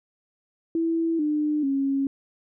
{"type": "tone with pitch steps", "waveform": "sine", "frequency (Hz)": [329.6, 300.5, 274], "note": ["E4", "D4", "C#4"], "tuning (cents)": [0, 40, -20], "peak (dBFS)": -21, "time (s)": [0.75, 2.07], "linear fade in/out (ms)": 2, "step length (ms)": 440, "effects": []}